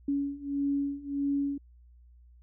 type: beating tone pair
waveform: sine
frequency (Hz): 280.5 / 282.1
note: C#4 / C#4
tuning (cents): +21 / +30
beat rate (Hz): 1.6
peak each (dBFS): -32 / -30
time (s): 0.08-1.58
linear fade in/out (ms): 5
effects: added 60 Hz sine -53 dBFS peak until 2.42 s